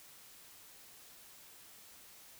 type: silence
effects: white hiss -57 dBFS RMS until 2.39 s